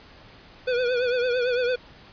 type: tone with vibrato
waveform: square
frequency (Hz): 493.9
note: B4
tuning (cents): 0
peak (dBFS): -22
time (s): 0.67-1.76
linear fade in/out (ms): 10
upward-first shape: triangle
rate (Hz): 8.9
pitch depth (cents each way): 76
effects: pink hiss -49 dBFS RMS until 2.12 s + resampled to 11025 Hz